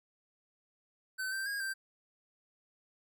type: tone with pitch steps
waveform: square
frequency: 1526 / 1565 / 1633 / 1567 Hz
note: G6 / G6 / G#6 / G6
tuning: -47 / -3 / -30 / -1 cents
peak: -35 dBFS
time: 1.18-1.74 s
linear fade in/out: 20 ms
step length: 140 ms
effects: none